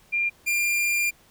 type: tone pair in turn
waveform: sine / 45% pulse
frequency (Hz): 2395 / 2395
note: D7 / D7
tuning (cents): +33 / +33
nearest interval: unison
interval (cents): 0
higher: neither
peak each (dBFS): -21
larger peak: neither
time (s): 0.12-0.3 / 0.46-1.11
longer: second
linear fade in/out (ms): 20
effects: pink hiss -57 dBFS RMS until 1.3 s